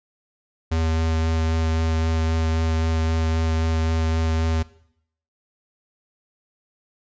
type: tone with vibrato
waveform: square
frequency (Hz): 80.8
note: E2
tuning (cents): -34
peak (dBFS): -20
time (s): 0.71-4.63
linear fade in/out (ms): 10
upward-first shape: sine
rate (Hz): 3.8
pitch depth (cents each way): 10
effects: noise-tail reverb RT60 0.7 s tail -19 dB re dry + resampled to 16000 Hz